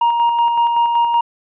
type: tone with tremolo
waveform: triangle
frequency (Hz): 940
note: A#5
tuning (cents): +14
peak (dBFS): -9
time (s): 0.01-1.21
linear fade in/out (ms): 5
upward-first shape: square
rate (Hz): 5.3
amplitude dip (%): 35
effects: resampled to 8000 Hz